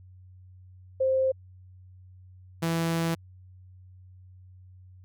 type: tone pair in turn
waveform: sine / sawtooth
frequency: 526 / 165.68 Hz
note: C5 / E3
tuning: +9 / +9 cents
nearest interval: octave + minor sixth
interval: 2000 cents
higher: first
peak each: -21 dBFS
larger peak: neither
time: 1-1.32 / 2.62-3.15 s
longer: second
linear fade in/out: 10 ms
effects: added 92 Hz sine -48 dBFS peak until 5.04 s